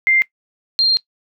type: tone pair in turn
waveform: sine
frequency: 2096 / 4192 Hz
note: C7 / C8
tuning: +2 / +2 cents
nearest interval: octave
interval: 1200 cents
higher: second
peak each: -11 dBFS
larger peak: neither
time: 0.07-0.22 / 0.79-0.97 s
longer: second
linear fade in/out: 0 ms
effects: noise-tail reverb RT60 0.1 s tail -19 dB re dry